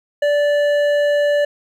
sine tone with hard clipping, 583 Hz, D5, 13 cents flat, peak -15 dBFS, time 0.22-1.45 s, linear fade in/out 5 ms, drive 9 dB, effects none

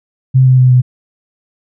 sine tone with pitch steps, 130.6 / 129.03 / 127.47 / 125.93 Hz, C3 / C3 / C3 / B2, -3 / -24 / -45 / +34 cents, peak -4 dBFS, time 0.34-0.82 s, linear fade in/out 20 ms, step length 120 ms, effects none

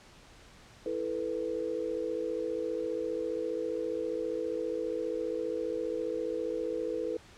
sine chord, E suspended fourth, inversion none, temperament just, 329.6 / 439.5 / 494.4 Hz, E4 / A4 / B4, 0 / -2 / +2 cents, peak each -37 / -35 / -34 dBFS, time 0.86-7.17 s, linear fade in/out 2 ms, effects pink hiss -55 dBFS RMS until 7.37 s + low-pass 7000 Hz 12 dB/octave

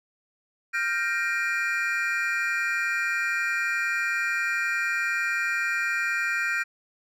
triangle chord, G minor seventh, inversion third, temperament equal with one note detuned, 1396.9 / 1568 / 1864.7 / 2396 Hz, F6 / G6 / Bb6 / D7, 0 / 0 / 0 / +34 cents, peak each -28 dBFS, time 0.73-6.64 s, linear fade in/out 20 ms, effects none

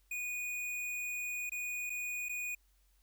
square tone with dropouts, 2465 Hz, D#7, 17 cents flat, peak -37 dBFS, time 0.11-2.55 s, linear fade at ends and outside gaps 5 ms, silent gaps 1.496-1.518 / 1.897-1.901 / 2.286-2.293 s, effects added 47 Hz sine -67 dBFS peak until 3.02 s + white hiss -75 dBFS RMS until 3.02 s

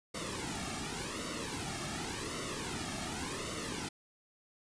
pink noise with flanger, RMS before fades -39 dBFS, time 0.14-3.89 s, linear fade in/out 10 ms, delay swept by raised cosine 1.2 to 2.04 ms, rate 0.89 Hz, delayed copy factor -0.75, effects resampled to 22050 Hz

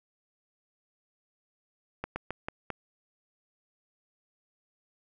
slowing click train, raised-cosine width 0.5 ms, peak -18 dBFS, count 5, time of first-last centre 2.04-2.703 s, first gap 120 ms, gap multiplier 1.22, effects none

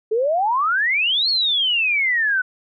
sine exponential two-way sweep, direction up then down, 420.7 to 4407 to 1475 Hz, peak -16 dBFS, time 0.11-2.42 s, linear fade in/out 10 ms, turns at 1.29 s, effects none

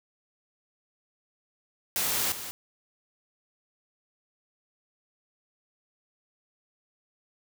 white noise with echo, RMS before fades -28 dBFS, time 1.96-2.32 s, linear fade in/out 0 ms, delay 190 ms, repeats 1, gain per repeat -10 dB, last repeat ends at 2.51 s, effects none

